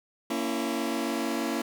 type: chord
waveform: sawtooth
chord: A# diminished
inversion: none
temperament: just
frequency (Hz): 233.1 / 279.7 / 335.6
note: A#3 / C#4 / E4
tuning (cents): 0 / +16 / +31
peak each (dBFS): -28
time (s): 0.3-1.62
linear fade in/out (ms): 5
effects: none